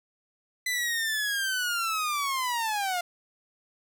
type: linear sweep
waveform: sawtooth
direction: down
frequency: 2016 to 693 Hz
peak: -23 dBFS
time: 0.66-3.01 s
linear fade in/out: 5 ms
effects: none